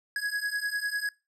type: beating tone pair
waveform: square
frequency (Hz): 1661.2 / 1671.2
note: G#6 / G#6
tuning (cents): 0 / +10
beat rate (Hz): 10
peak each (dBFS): -33 / -32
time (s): 0.16-1.09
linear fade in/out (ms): 2
effects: noise-tail reverb RT60 0.3 s tail -24 dB re dry + low-pass 12000 Hz 12 dB/octave